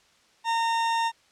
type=tone; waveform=40% pulse; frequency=917 Hz; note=A#5; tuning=29 cents flat; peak=-22 dBFS; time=0.44-1.12 s; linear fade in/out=50 ms; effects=white hiss -61 dBFS RMS until 1.31 s + low-pass 6000 Hz 12 dB/octave